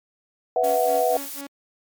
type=chord; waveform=sine; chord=B suspended fourth; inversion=none; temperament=equal; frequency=493.9 / 659.3 / 740 Hz; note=B4 / E5 / F#5; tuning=0 / 0 / 0 cents; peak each=-22 dBFS; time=0.56-1.17 s; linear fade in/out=2 ms
type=tone with tremolo; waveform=sawtooth; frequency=280.2 Hz; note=C#4; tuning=19 cents sharp; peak=-29 dBFS; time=0.63-1.47 s; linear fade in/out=5 ms; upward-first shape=sine; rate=4 Hz; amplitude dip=100%
type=noise; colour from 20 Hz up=blue; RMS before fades=-34 dBFS; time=0.64-1.41 s; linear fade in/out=0 ms
effects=MP3 96 kbps